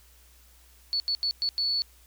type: tone bursts at uneven times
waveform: sine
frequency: 4436 Hz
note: C#8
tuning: in tune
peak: -24 dBFS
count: 5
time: 0.93-1 / 1.08-1.15 / 1.23-1.31 / 1.42-1.49 / 1.58-1.82 s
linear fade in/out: 0 ms
effects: added 60 Hz sine -56 dBFS peak until 2.06 s + white hiss -59 dBFS RMS until 2.06 s